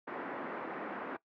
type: band-pass noise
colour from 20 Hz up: pink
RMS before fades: -41 dBFS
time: 0.07-1.17 s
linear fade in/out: 10 ms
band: 240 to 1800 Hz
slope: 24 dB/octave
effects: noise-tail reverb RT60 0.1 s tail -19 dB re dry